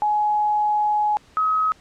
sine tone pair in turn, 841 / 1273.2 Hz, G#5 / D#6, +22 / +39 cents, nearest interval perfect fifth, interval 717 cents, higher second, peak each -17 dBFS, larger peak neither, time 0.02-1.17 / 1.37-1.72 s, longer first, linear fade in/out 0 ms, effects pink hiss -53 dBFS RMS until 1.8 s + low-pass 7000 Hz 12 dB/octave

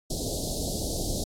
pink band-stop noise, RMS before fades -30 dBFS, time 0.1-1.24 s, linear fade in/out 5 ms, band 690 to 3900 Hz, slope 48 dB/octave, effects low-pass 11000 Hz 12 dB/octave + AAC 64 kbps

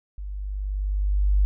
sine tone with level ramp, 49.53 Hz, G1, 19 cents sharp, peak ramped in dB -31 to -15 dBFS, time 0.18-1.45 s, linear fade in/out 0 ms, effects none

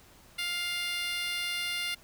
10% pulse tone with high-pass filter, 702 Hz, F5, 9 cents sharp, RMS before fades -33 dBFS, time 0.38-1.95 s, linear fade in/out 10 ms, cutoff 2100 Hz, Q 1.4, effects pink hiss -57 dBFS RMS until 2.03 s

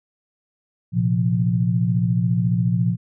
sine chord, Bb suspended second, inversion none, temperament equal, 116.54 / 130.81 / 174.61 Hz, Bb2 / C3 / F3, 0 / 0 / 0 cents, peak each -20 / -24 / -20 dBFS, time 0.92-2.97 s, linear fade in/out 50 ms, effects none

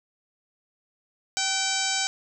harmonic tone with a mistuned harmonic, 776 Hz, G5, 18 cents flat, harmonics 1 / 2 / 3 / 4 / 5 / 6 / 7 / 8 / 9 / 10, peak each -33 / -33 / -33 / -33 / -33 / -33 / -33 / -33 / -33 / -33 dBFS, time 1.37-2.07 s, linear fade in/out 0 ms, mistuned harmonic 2, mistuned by -46 cents, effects none

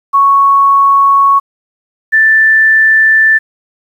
sine tone pair in turn, 1108.7 / 1766.1 Hz, C#6 / A6, 0 / +6 cents, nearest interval minor sixth, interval 806 cents, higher second, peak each -4 dBFS, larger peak neither, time 0.13-1.4 / 2.12-3.39 s, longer neither, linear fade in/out 20 ms, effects 7-bit

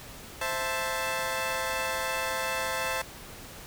15% pulse chord, A minor, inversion first, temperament equal, 523.3 / 659.3 / 880 Hz, C5 / E5 / A5, 0 / 0 / 0 cents, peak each -26 / -28 / -27 dBFS, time 0.41-3.02 s, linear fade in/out 5 ms, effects pink hiss -45 dBFS RMS until 3.66 s

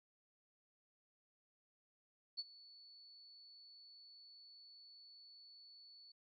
sine tone with ADSR envelope, 4445 Hz, C#8, 4 cents sharp, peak -38 dBFS, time 2.37-6.12 s, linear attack 23 ms, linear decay 35 ms, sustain -20 dB, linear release 6 ms, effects none

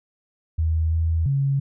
sine tone with pitch steps, 80.3 / 81.7 / 138.1 Hz, E2 / E2 / C#3, -45 / -15 / -6 cents, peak -18 dBFS, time 0.58-1.6 s, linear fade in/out 10 ms, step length 340 ms, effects none

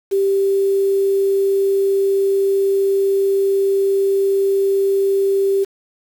sine tone with quantisation, 392.3 Hz, G4, 1 cent sharp, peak -13 dBFS, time 0.11-5.65 s, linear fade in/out 20 ms, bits 6, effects none

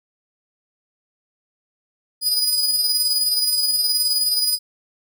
sawtooth tone with tremolo, 4951 Hz, D#8, 9 cents flat, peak -13 dBFS, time 2.21-4.59 s, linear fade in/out 50 ms, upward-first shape square, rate 19 Hz, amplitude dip 35%, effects none

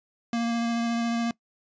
square tone with vibrato, 233.1 Hz, A#3, in tune, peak -25 dBFS, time 0.33-1.31 s, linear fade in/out 2 ms, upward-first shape sine, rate 14 Hz, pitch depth 11 cents each way, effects noise-tail reverb RT60 0.1 s tail -21 dB re dry + resampled to 16000 Hz

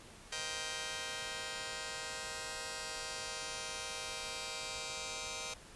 5% pulse chord, C minor seventh, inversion third, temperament just, 470.9 / 523.3 / 627.9 / 784.9 Hz, Bb4 / C5 / Eb5 / G5, +18 / 0 / +16 / +2 cents, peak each -34 dBFS, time 0.32-5.54 s, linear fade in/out 5 ms, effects pink hiss -55 dBFS RMS until 5.75 s + resampled to 24000 Hz

